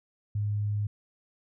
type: tone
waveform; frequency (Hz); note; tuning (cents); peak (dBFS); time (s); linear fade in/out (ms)
sine; 103.83; G#2; 0; -26; 0.35-0.87; 5
effects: none